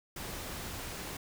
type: noise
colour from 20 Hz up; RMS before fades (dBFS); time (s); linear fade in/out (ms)
pink; -41; 0.16-1.17; 5
effects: none